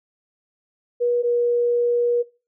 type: tone pair in turn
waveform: sine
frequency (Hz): 482.8 / 479.5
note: B4 / A#4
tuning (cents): -39 / +49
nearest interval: unison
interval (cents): 12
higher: first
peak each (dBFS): -17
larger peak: neither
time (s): 1-1.23 / 1.23-2.23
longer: second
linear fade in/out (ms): 20
effects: noise-tail reverb RT60 0.3 s tail -19 dB re dry